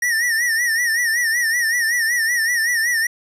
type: tone with vibrato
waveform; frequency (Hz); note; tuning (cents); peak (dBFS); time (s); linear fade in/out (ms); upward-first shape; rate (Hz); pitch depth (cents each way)
square; 1864.7; A#6; 0; -17; 0.02-3.07; 5; sine; 5.3; 92
effects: resampled to 32000 Hz + 9-bit